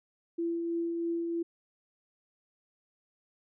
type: tone with tremolo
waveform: sine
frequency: 337.1 Hz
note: E4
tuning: 39 cents sharp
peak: -28 dBFS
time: 0.38-1.43 s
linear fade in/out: 10 ms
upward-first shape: triangle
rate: 3.1 Hz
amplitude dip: 30%
effects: none